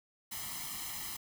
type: noise with comb filter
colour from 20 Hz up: white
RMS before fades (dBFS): -41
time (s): 0.31-1.17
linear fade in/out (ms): 10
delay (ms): 0.98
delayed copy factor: +0.8
effects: none